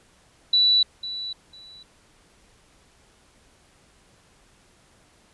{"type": "tone with echo", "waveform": "sine", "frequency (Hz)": 3951, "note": "B7", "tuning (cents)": 0, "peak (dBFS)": -15, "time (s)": [0.53, 0.83], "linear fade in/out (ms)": 5, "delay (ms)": 500, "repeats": 2, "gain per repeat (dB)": -14, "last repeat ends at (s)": 1.83, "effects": ["pink hiss -58 dBFS RMS until 5.33 s", "resampled to 24000 Hz"]}